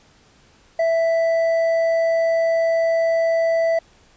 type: tone with hard clipping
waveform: triangle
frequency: 660 Hz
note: E5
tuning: 2 cents sharp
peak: -17 dBFS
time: 0.79-3.79 s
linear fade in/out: 5 ms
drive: 8 dB
effects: pink hiss -54 dBFS RMS until 4.16 s + resampled to 16000 Hz